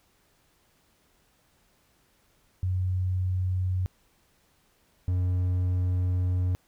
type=tone pair in turn; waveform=sine / triangle; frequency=92.2 / 90.67 Hz; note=F#2 / F#2; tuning=-6 / -35 cents; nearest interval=unison; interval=29 cents; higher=first; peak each=-24 / -21 dBFS; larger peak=second; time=2.63-3.86 / 5.08-6.55 s; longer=second; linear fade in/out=0 ms; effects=pink hiss -66 dBFS RMS until 6.67 s